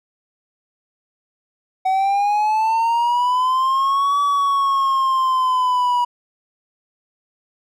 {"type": "linear two-way sweep", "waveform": "triangle", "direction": "up then down", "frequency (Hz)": [750, 1145, 968], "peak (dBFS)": -13, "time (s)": [1.85, 6.05], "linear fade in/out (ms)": 10, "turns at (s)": 4.21, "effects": []}